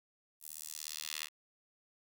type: tone with high-pass filter sweep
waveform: 10% pulse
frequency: 77 Hz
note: D#2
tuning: 17 cents flat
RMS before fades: -44 dBFS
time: 0.4-1.29 s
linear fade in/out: 50 ms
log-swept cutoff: 11000 to 2500 Hz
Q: 1.1
effects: none